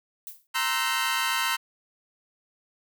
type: noise with exponential decay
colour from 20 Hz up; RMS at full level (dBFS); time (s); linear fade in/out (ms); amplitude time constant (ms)
violet; -35; 0.27-0.47; 1; 43
type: chord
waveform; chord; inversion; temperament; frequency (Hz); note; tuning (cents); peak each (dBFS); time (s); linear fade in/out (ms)
20% pulse; C dominant seventh; third; equal with one note detuned; 932.3 / 1046.5 / 1318.5 / 1535.7; Bb5 / C6 / E6 / G6; 0 / 0 / 0 / -36; -25; 0.54-1.57; 20
effects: none